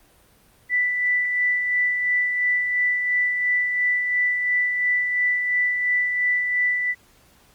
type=tone with tremolo; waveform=sine; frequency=1979 Hz; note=B6; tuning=3 cents sharp; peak=-17 dBFS; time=0.69-6.95 s; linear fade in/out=50 ms; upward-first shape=sine; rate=2.9 Hz; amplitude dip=40%; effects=pink hiss -56 dBFS RMS until 7.54 s + Opus 32 kbps

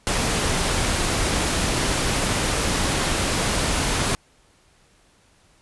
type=noise; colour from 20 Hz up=pink; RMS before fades=-22 dBFS; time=0.07-4.15 s; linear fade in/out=0 ms; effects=pink hiss -58 dBFS RMS until 5.61 s + resampled to 24000 Hz

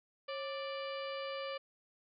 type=harmonic tone with a mistuned harmonic; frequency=587.3 Hz; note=D5; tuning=in tune; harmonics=1 / 2 / 3 / 4 / 5 / 6 / 7 / 8; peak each=-40 / -45 / -51 / -49 / -49 / -57 / -57 / -54 dBFS; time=0.28-1.58 s; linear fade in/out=10 ms; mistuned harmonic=1; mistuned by=-130 cents; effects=none

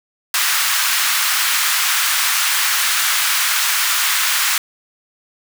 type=high-pass noise; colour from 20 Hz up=pink; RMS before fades=-17 dBFS; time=0.34-4.58 s; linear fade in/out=2 ms; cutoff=1200 Hz; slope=24 dB/octave; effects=none

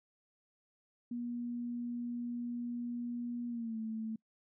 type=tone with pitch glide; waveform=sine; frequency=240 to 221.4 Hz; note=B3 to A3; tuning=-49 to +11 cents; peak=-36 dBFS; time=1.11-4.16 s; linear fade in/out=5 ms; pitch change=-140 cents; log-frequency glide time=3.48-3.78 s; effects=noise-tail reverb RT60 0.1 s tail -26 dB re dry

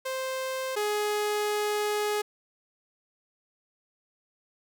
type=tone pair in turn; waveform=sawtooth; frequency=523.3 / 418.5 Hz; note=C5 / G#4; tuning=0 / +13 cents; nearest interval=major third; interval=387 cents; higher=first; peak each=-26 / -22 dBFS; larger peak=second; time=0.05-0.76 / 0.76-2.22 s; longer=second; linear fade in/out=10 ms; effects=none

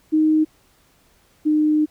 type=tone pair in turn; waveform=sine; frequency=311.1 / 304.9 Hz; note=D#4 / D#4; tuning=0 / -35 cents; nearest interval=unison; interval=35 cents; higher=first; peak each=-13 / -14 dBFS; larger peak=first; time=0.12-0.45 / 1.45-1.86 s; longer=second; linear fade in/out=20 ms; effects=pink hiss -58 dBFS RMS until 1.9 s

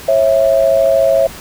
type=tone pair together; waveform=sine; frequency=545.6 / 659.3 Hz; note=C#5 / E5; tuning=-28 / 0 cents; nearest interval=minor third; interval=328 cents; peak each=-11 dBFS; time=0.08-1.27 s; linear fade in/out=5 ms; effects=pink hiss -32 dBFS RMS until 1.4 s

